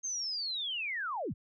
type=linear sweep; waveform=sine; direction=down; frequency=6440 to 43.82 Hz; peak=-33 dBFS; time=0.03-1.34 s; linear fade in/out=20 ms; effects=none